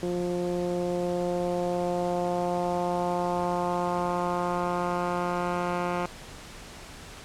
10% pulse tone with low-pass filter sweep, 176.6 Hz, F3, 20 cents sharp, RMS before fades -28 dBFS, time 0.03-6.06 s, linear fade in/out 0 ms, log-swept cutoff 400 to 1800 Hz, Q 1.8, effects pink hiss -44 dBFS RMS until 7.24 s + low-pass 9000 Hz 12 dB/octave

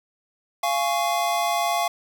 square chord, Db major, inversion first, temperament just, 693 / 831.5 / 1108.7 Hz, F5 / Ab5 / Db6, -14 / +2 / 0 cents, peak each -24 / -28 / -28 dBFS, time 0.63-1.88 s, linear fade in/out 5 ms, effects 8-bit

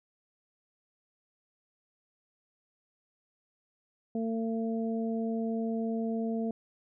harmonic tone, 225.8 Hz, A3, 45 cents sharp, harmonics 1 / 2 / 3, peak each -30 / -36 / -40 dBFS, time 4.15-6.51 s, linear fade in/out 2 ms, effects none

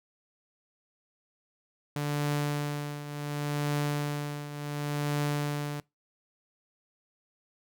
sawtooth tone with tremolo, 146.3 Hz, D3, 6 cents flat, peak -22 dBFS, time 1.96-5.8 s, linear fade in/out 2 ms, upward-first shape triangle, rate 0.69 Hz, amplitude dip 75%, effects noise-tail reverb RT60 0.2 s tail -23 dB re dry

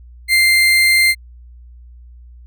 35% pulse tone, 2093 Hz, C7, in tune, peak -8 dBFS, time 0.28-1.15 s, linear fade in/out 50 ms, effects added 60 Hz sine -37 dBFS peak until 2.46 s

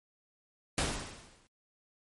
pink noise with exponential decay, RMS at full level -28 dBFS, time 0.78-1.47 s, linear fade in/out 0 ms, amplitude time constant 150 ms, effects MP3 48 kbps

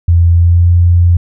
sine tone with pitch glide, 85.2 to 87.04 Hz, F2 to F2, -42 to -5 cents, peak -4 dBFS, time 0.08-1.17 s, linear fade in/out 5 ms, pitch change +37 cents, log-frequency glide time 0.32-0.69 s, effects none

